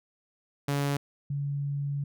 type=tone pair in turn; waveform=sawtooth / sine; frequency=141.9 / 141.9 Hz; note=C#3 / C#3; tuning=+41 / +41 cents; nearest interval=unison; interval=0 cents; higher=neither; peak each=-22 / -28 dBFS; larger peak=first; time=0.68-0.97 / 1.3-2.04 s; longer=second; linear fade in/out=5 ms; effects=none